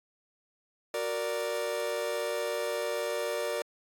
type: chord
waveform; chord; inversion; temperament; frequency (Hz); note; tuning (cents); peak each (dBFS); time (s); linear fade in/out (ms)
40% pulse; Gb augmented; none; equal; 370 / 466.2 / 587.3; Gb4 / Bb4 / D5; 0 / 0 / 0; -38 / -33 / -32; 0.94-3.62; 2
effects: AAC 64 kbps

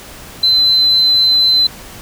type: tone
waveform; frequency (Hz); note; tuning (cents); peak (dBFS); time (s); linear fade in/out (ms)
sine; 4052; B7; +44; -7; 0.43-1.67; 5
effects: tanh soft clip ceiling -3 dBFS + pink hiss -34 dBFS RMS until 2.01 s

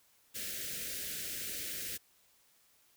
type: band-stop noise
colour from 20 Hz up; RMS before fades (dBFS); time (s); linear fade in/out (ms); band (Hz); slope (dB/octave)
white; -40; 0.34-1.98; 20; 590 to 1500; 48
effects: white hiss -68 dBFS RMS until 2.96 s

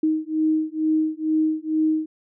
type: beating tone pair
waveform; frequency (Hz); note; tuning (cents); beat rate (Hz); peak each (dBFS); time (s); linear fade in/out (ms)
sine; 312.1 / 314.3; D#4 / D#4; +5 / +18; 2.2; -22; 0.03-2.06; 5
effects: none

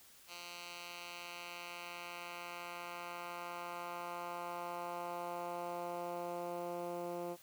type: tone with band-pass filter sweep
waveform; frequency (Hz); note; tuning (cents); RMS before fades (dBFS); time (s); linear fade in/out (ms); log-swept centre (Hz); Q
10% pulse; 174.2; F3; -4; -44; 0.27-7.37; 50; 3900 to 430; 1.1
effects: white hiss -61 dBFS RMS until 7.42 s

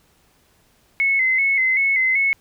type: tone with vibrato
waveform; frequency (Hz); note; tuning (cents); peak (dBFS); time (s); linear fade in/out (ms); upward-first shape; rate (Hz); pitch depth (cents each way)
sine; 2124; C7; +25; -15; 1-2.33; 0; square; 2.6; 58
effects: pink hiss -59 dBFS RMS until 2.4 s

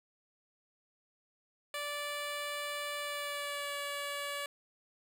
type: tone with pitch glide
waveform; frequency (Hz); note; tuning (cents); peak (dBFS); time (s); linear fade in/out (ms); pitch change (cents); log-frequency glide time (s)
10% pulse; 583 to 572; D5 to D5; -13 to -46; -28; 1.74-4.46; 2; -33; 3-3.76
effects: none

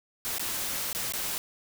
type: noise with dropouts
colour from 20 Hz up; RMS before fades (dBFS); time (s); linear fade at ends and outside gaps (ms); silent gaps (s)
white; -32; 0.25-1.38; 0; 0.383-0.395 / 0.929-0.949 / 1.122-1.136
effects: none

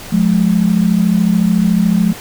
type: tone pair together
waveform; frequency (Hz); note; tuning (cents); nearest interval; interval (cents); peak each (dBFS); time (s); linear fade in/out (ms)
sine; 178.86 / 212.7; F3 / G#3; +42 / +42; minor third; 300; -12; 0.12-2.13; 10
effects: pink hiss -31 dBFS RMS until 2.2 s

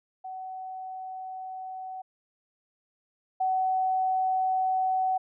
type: tone pair in turn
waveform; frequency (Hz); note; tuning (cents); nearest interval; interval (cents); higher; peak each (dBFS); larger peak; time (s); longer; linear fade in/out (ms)
sine; 752 / 752; F#5 / F#5; +28 / +28; unison; 0; neither; -35 / -23; second; 0.24-2.02 / 3.4-5.18; neither; 10
effects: none

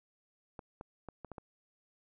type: clicks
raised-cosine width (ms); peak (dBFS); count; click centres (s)
1; -30; 6; 0.592 / 0.811 / 1.087 / 1.247 / 1.317 / 1.382
effects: none

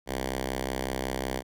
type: tone with notch filter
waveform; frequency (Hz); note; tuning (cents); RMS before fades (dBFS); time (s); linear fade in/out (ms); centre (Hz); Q
5% pulse; 65.41; C2; 0; -32; 0.06-1.43; 50; 150; 1.7
effects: none

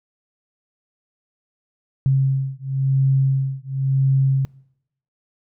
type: beating tone pair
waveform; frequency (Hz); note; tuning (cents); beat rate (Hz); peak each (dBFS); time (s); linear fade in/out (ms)
sine; 134.3 / 135.26; C3 / C#3; +46 / -42; 0.96; -19; 2.06-4.45; 0
effects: noise-tail reverb RT60 0.8 s tail -24 dB re dry

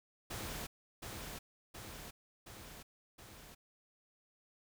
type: noise with echo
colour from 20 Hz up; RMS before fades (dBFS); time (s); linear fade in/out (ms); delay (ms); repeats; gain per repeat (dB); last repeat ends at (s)
pink; -43; 0.3-0.67; 10; 720; 4; -3; 3.55
effects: none

